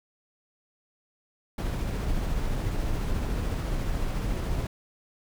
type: noise with tremolo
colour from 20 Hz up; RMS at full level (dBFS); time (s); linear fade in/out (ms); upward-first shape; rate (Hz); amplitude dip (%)
brown; -27; 1.58-4.67; 5; triangle; 14; 25
effects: none